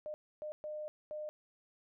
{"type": "tone bursts at uneven times", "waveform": "sine", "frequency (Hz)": 607, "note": "D#5", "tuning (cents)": -43, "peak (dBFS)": -39, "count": 4, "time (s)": [[0.06, 0.14], [0.42, 0.52], [0.64, 0.88], [1.11, 1.29]], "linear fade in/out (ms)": 0, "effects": []}